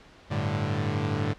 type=chord; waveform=sawtooth; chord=G suspended second; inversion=none; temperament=equal; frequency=98 / 110 / 146.83 Hz; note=G2 / A2 / D3; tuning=0 / 0 / 0 cents; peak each=-26 dBFS; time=0.3-1.34 s; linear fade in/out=20 ms; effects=pink hiss -52 dBFS RMS until 1.38 s + low-pass 4000 Hz 12 dB/octave